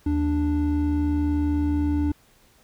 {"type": "tone pair together", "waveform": "triangle", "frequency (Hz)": [77.79, 293.7], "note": ["D#2", "D4"], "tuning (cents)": [0, 0], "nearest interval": "octave + major seventh", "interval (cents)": 2300, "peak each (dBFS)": [-22, -20], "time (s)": [0.06, 2.12], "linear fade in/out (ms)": 5, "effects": ["pink hiss -58 dBFS RMS until 2.63 s"]}